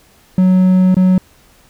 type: tone with dropouts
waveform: triangle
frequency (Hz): 185.1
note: F#3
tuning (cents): +1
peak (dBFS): -5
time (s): 0.38-1.18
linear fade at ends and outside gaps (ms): 2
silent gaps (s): 0.945-0.967
effects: pink hiss -49 dBFS RMS until 1.69 s